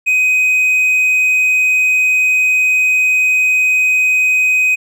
triangle tone, 2511 Hz, D#7, 15 cents sharp, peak -8 dBFS, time 0.06-4.76 s, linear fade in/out 20 ms, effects none

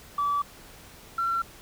sine tone pair in turn, 1152 / 1358.4 Hz, D6 / F6, -34 / -48 cents, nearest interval minor third, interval 286 cents, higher second, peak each -22 / -23 dBFS, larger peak first, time 0.18-0.42 / 1.18-1.42 s, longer neither, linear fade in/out 5 ms, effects tanh soft clip ceiling -19 dBFS + pink hiss -49 dBFS RMS until 1.61 s

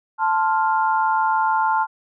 sine chord, F major, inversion first, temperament equal, 880 / 1046.5 / 1396.9 Hz, A5 / C6 / F6, 0 / 0 / 0 cents, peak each -18 / -23 / -24 dBFS, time 0.18-1.87 s, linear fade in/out 50 ms, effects none

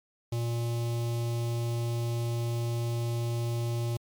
square tone with notch filter, 117.7 Hz, A#2, 17 cents sharp, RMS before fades -30 dBFS, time 0.32-3.97 s, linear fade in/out 5 ms, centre 1600 Hz, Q 0.86, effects MP3 96 kbps

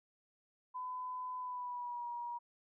sine tone with pitch glide, 1007 to 955.4 Hz, B5 to A#5, +33 to +42 cents, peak -39 dBFS, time 0.74-2.39 s, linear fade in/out 20 ms, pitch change -91 cents, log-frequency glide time 1.38-2.07 s, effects none

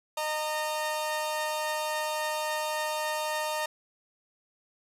sawtooth tone pair together, 614 / 919.2 Hz, D#5 / A#5, -23 / -25 cents, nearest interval perfect fifth, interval 698 cents, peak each -28 dBFS, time 0.17-3.66 s, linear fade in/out 5 ms, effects resampled to 32000 Hz + 9-bit

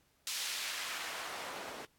white noise with band-pass filter sweep, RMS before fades -41 dBFS, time 0.27-1.85 s, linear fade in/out 0 ms, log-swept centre 4400 to 510 Hz, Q 0.78, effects pink hiss -72 dBFS RMS until 1.98 s + AAC 64 kbps

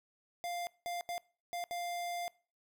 square tone bursts at uneven times, 698.5 Hz, F5, in tune, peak -37 dBFS, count 5, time 0.44-0.67 / 0.86-1.01 / 1.09-1.18 / 1.53-1.64 / 1.71-2.28 s, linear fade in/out 0 ms, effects noise-tail reverb RT60 0.4 s tail -23 dB re dry

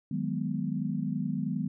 sine chord, G# minor seventh, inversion second, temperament equal, 155.56 / 185 / 207.7 / 246.9 Hz, D#3 / F#3 / G#3 / B3, 0 / 0 / 0 / 0 cents, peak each -34 dBFS, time 0.11-1.68 s, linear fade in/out 5 ms, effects none

